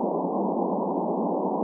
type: band-pass noise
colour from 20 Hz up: pink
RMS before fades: -26 dBFS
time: 0-1.63 s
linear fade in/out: 0 ms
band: 180 to 1000 Hz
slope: 96 dB/octave
effects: none